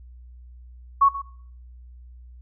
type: tone with echo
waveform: sine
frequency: 1109 Hz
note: C#6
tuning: in tune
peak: -12 dBFS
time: 1.01-1.09 s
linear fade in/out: 10 ms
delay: 130 ms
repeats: 1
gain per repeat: -15 dB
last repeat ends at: 1.22 s
effects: noise-tail reverb RT60 0.6 s tail -20 dB re dry + added 61 Hz sine -42 dBFS peak until 2.41 s